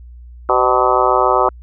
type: harmonic tone with a mistuned harmonic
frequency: 127 Hz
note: B2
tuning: 49 cents sharp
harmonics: 3 / 4 / 5 / 6 / 7 / 8 / 9 / 10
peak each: -19 / -19 / -19 / -19 / -19 / -19 / -19 / -19 dBFS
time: 0.49-1.49 s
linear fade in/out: 2 ms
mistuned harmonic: 5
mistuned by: -58 cents
effects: added 60 Hz sine -34 dBFS peak until 1.62 s